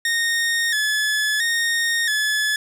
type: tone with vibrato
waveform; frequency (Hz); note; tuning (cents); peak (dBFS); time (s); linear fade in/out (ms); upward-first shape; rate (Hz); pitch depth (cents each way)
sawtooth; 1782; A6; +22; -15; 0.05-2.56; 2; square; 0.74; 65
effects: low-pass 12000 Hz 12 dB/octave + 8-bit